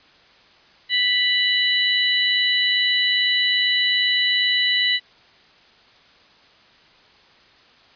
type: harmonic tone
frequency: 987.8 Hz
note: B5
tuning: in tune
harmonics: 2 / 3 / 4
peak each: -21 / -21 / -21 dBFS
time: 0.89-5 s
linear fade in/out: 50 ms
effects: white hiss -52 dBFS RMS until 7.95 s + resampled to 11025 Hz